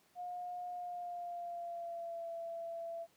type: tone with pitch glide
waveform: sine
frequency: 715 to 671 Hz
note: F5 to E5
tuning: +41 to +31 cents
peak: -40 dBFS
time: 0.15-3.07 s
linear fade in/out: 50 ms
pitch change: -110 cents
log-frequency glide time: 0.7-2.29 s
effects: pink hiss -70 dBFS RMS until 3.16 s + high-pass 150 Hz 12 dB/octave